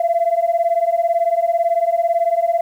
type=beating tone pair; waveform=sine; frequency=670 / 688 Hz; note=E5 / F5; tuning=+28 / -26 cents; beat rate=18 Hz; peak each=-16 dBFS; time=0-2.61 s; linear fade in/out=5 ms; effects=tanh soft clip ceiling -9 dBFS + 8-bit